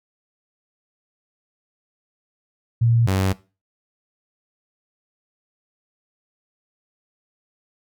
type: tone pair in turn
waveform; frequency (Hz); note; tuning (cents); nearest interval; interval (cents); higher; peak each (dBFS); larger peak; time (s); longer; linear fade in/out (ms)
sine / sawtooth; 116.54 / 95.33; A#2 / G2; 0 / -48; minor third; 348; first; -14; neither; 2.81-3.07 / 3.07-3.33; neither; 10
effects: noise-tail reverb RT60 0.3 s tail -19 dB re dry